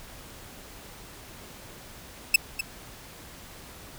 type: tone with echo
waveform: sawtooth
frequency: 2625 Hz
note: E7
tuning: 8 cents flat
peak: -10 dBFS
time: 2.34-2.36 s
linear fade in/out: 5 ms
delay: 250 ms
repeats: 1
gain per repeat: -12 dB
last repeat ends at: 2.61 s
effects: pink hiss -46 dBFS RMS until 3.98 s